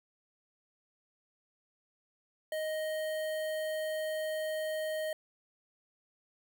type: tone with notch filter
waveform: square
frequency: 624 Hz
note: D#5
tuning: 5 cents sharp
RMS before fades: -35 dBFS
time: 2.52-5.13 s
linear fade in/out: 2 ms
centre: 5800 Hz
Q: 1.4
effects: none